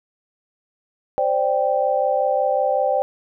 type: chord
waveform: sine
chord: C suspended second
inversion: none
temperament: just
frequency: 523.3 / 588.7 / 784.9 Hz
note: C5 / D5 / G5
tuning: 0 / +4 / +2 cents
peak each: -21 dBFS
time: 1.18-3.02 s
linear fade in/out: 0 ms
effects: none